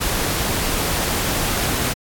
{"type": "noise", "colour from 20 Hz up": "pink", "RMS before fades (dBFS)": -21, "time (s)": [0, 1.94], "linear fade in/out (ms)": 20, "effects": ["AAC 64 kbps"]}